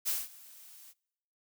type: noise with ADSR envelope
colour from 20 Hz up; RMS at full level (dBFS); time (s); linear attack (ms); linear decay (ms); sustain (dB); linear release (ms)
blue; -30; 0.05-0.94; 29; 200; -23; 46
effects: noise-tail reverb RT60 0.9 s tail -26 dB re dry